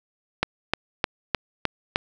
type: click train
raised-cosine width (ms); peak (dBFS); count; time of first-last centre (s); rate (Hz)
0.3; -4; 6; 0.43-1.959; 3.27
effects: none